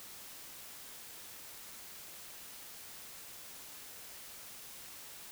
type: silence
effects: white hiss -50 dBFS RMS until 5.31 s